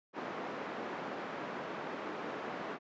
pink band-pass noise, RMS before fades -41 dBFS, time 0.13-2.79 s, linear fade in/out 50 ms, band 250 to 1600 Hz, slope 12 dB/octave, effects high-pass 150 Hz 12 dB/octave + resampled to 16000 Hz

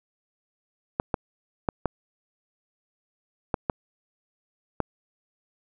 clicks, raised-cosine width 1 ms, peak -9 dBFS, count 7, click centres 0.999 / 1.142 / 1.688 / 1.857 / 3.542 / 3.698 / 4.803 s, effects none

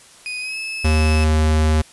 35% pulse tone with pitch glide, 2489 to 2602 Hz, D#7 to E7, 0 to -23 cents, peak -23 dBFS, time 0.26-1.24 s, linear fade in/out 0 ms, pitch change +77 cents, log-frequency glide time 0.4-0.58 s
square tone, 77.78 Hz, D#2, in tune, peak -14 dBFS, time 0.84-1.82 s, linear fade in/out 10 ms
effects white hiss -46 dBFS RMS until 1.92 s + resampled to 24000 Hz

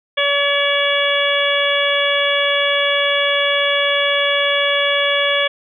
harmonic tone with a mistuned harmonic, 569 Hz, C#5, 45 cents sharp, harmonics 1 / 2 / 3 / 4 / 5 / 6, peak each -19 / -24 / -21 / -21 / -24 / -20 dBFS, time 0.17-5.48 s, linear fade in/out 10 ms, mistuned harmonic 6, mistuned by -22 cents, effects none

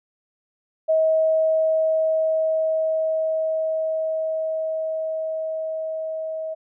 sine tone with level ramp, 637 Hz, D#5, 41 cents sharp, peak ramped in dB -15 to -26 dBFS, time 0.88-6.55 s, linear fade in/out 20 ms, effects none

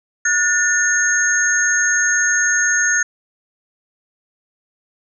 sine tone cluster, 1454 / 1786 / 6490 Hz, F#6 / A6 / G#8, -31 / +25 / -41 cents, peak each -18 dBFS, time 0.25-3.03 s, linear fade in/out 5 ms, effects none

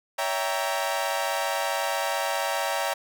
sawtooth chord, C# diminished seventh, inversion none, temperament equal with one note detuned, 563.7 / 659.3 / 784 / 932.3 Hz, C#5 / E5 / G5 / Bb5, +29 / 0 / 0 / 0 cents, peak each -27 dBFS, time 0.18-2.94 s, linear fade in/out 10 ms, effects none

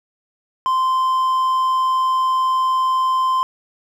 triangle tone, 1039 Hz, C6, 12 cents flat, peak -13 dBFS, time 0.66-3.43 s, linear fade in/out 0 ms, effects none

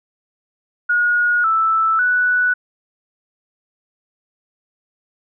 sine tone with pitch steps, 1444 / 1319 / 1480 Hz, F#6 / E6 / F#6, -43 / +1 / 0 cents, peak -13 dBFS, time 0.89-2.54 s, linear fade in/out 10 ms, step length 550 ms, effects none

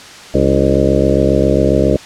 harmonic tone with a mistuned harmonic, 67.4 Hz, C#2, 48 cents flat, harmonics 1 / 2 / 3 / 4 / 5 / 6 / 7 / 8 / 9, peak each -18 / -18 / -18 / -18 / -18 / -18 / -18 / -18 / -18 dBFS, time 0.34-1.97 s, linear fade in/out 5 ms, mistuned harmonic 4, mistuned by +92 cents, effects white hiss -34 dBFS RMS until 2.05 s + low-pass 6000 Hz 12 dB/octave

